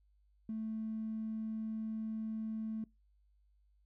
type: tone with tanh clipping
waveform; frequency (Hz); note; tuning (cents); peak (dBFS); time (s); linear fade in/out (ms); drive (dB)
triangle; 220; A3; 0; -36; 0.49-2.84; 2; 1
effects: noise-tail reverb RT60 0.2 s tail -23 dB re dry + added 50 Hz sine -67 dBFS peak until 3.85 s